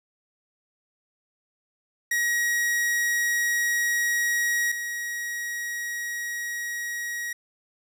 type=tone pair in turn; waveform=45% pulse; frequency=1900 / 1900 Hz; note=A#6 / A#6; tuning=+33 / +33 cents; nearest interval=unison; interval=0 cents; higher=neither; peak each=-22 / -29 dBFS; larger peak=first; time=2.11-4.72 / 4.72-7.33 s; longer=neither; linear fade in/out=5 ms; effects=none